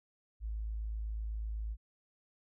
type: tone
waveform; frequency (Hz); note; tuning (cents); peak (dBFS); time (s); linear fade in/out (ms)
sine; 54; A1; -32; -35; 0.4-1.77; 50
effects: none